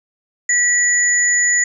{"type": "tone pair together", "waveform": "sine", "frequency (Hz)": [1944, 6932], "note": ["B6", "A8"], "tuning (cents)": [-28, -27], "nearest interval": "octave + minor seventh", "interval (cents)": 2201, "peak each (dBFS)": -15, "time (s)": [0.49, 1.64], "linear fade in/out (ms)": 5, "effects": []}